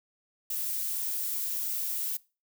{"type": "noise", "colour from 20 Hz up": "violet", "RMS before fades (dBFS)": -32, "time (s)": [0.5, 2.17], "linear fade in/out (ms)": 5, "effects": ["noise-tail reverb RT60 0.3 s tail -21 dB re dry"]}